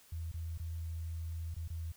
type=tone with dropouts; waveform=sine; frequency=82.2 Hz; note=E2; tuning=4 cents flat; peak=-37 dBFS; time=0.12-1.92 s; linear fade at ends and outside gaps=5 ms; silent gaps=0.317-0.34 / 0.577-0.597 / 1.543-1.564 / 1.678-1.701 s; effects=white hiss -62 dBFS RMS until 1.96 s